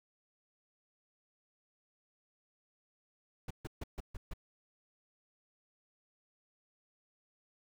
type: noise bursts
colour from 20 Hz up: brown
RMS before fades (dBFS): -40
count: 6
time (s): 3.48-4.336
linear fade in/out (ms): 5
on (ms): 26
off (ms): 140
effects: none